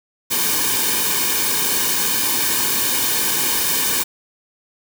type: noise with comb filter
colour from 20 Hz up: white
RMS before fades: -19 dBFS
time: 0.3-4.04 s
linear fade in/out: 20 ms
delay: 1.5 ms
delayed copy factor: -0.85
effects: none